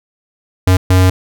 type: tone bursts at uneven times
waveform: square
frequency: 92.5 Hz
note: F#2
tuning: in tune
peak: -7 dBFS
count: 2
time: 0.67-0.77 / 0.9-1.1 s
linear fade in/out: 5 ms
effects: none